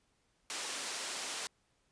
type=band-pass noise; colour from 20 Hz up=white; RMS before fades=-40 dBFS; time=0.5-1.47 s; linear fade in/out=0 ms; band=310 to 8100 Hz; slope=12 dB/octave; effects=pink hiss -75 dBFS RMS until 1.91 s + resampled to 22050 Hz